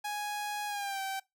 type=tone with pitch glide; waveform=sawtooth; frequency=830.6 to 775 Hz; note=G#5 to G5; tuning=0 to -20 cents; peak=-30 dBFS; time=0.04-1.2 s; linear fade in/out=10 ms; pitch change=-120 cents; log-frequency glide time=0.67-1.01 s; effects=noise-tail reverb RT60 0.2 s tail -22 dB re dry